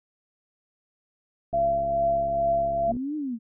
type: tone with tremolo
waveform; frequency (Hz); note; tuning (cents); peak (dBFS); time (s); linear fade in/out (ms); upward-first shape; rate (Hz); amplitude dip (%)
sine; 679; F5; -49; -19; 1.53-2.92; 10; triangle; 2.3; 45
type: click train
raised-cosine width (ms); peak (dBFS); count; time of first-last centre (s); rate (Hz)
3; -27; 100; 1.53-2.967; 68.9
type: linear two-way sweep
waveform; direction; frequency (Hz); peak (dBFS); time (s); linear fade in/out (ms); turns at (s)
sine; up then down; 216.8 to 310 to 216.8; -27; 2.87-3.39; 50; 3.16
effects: none